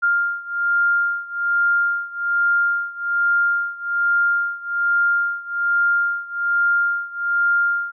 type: beating tone pair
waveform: sine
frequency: 1400 / 1401.2 Hz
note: F6 / F6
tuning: +4 / +5 cents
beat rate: 1.2 Hz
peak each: -19 / -21 dBFS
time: 0.02-7.92 s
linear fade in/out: 20 ms
effects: none